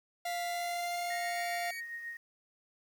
45% pulse tone, 698.5 Hz, F5, in tune, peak -34 dBFS, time 0.25-1.71 s, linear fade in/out 5 ms
sawtooth tone with pitch glide, 1975.5 to 2256 Hz, B6 to C#7, 0 to +30 cents, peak -39 dBFS, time 0.25-1.81 s, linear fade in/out 20 ms, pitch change +230 cents, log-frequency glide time 0.44-1.46 s
sine tone with tremolo, 1864.7 Hz, A#6, in tune, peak -37 dBFS, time 1.1-2.17 s, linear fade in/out 5 ms, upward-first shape triangle, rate 7.4 Hz, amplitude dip 50%
effects 10-bit

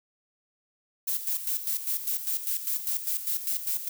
violet noise with tremolo, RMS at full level -28 dBFS, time 1.07-3.89 s, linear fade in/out 10 ms, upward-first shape square, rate 5 Hz, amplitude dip 65%, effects none

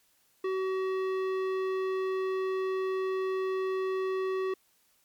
sine tone with tanh clipping, 378.3 Hz, F#4, 38 cents sharp, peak -30 dBFS, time 0.44-4.54 s, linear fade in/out 5 ms, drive 15 dB, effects white hiss -68 dBFS RMS until 5.04 s + MP3 96 kbps

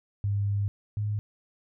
sine tone pair in turn, 101.1 / 104.71 Hz, G#2 / G#2, -46 / +15 cents, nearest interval minor second, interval 61 cents, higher second, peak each -24 / -26 dBFS, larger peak first, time 0.24-0.68 / 0.97-1.19 s, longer first, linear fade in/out 0 ms, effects none

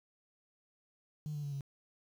triangle tone with pitch steps, 151.2 / 146.9 / 142.71 / 138.65 Hz, D#3 / D3 / D3 / C#3, -49 / +1 / -49 / +1 cents, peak -33 dBFS, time 1.26-1.608 s, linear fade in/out 0 ms, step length 87 ms, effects tanh soft clip ceiling -34 dBFS + 10-bit

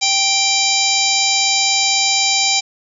harmonic tone with a mistuned harmonic, 784 Hz, G5, in tune, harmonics 1 / 3 / 4 / 5 / 6 / 7 / 8 / 9, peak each -23 / -20 / -24 / -20 / -20 / -23 / -25 / -20 dBFS, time 0.01-2.61 s, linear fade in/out 20 ms, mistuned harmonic 6, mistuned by +43 cents, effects none

